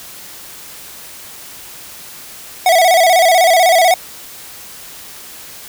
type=tone with vibrato; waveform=square; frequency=698.5 Hz; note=F5; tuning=in tune; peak=-8 dBFS; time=2.66-3.94 s; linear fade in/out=2 ms; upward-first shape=square; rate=16 Hz; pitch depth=95 cents each way; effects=white hiss -34 dBFS RMS until 5.68 s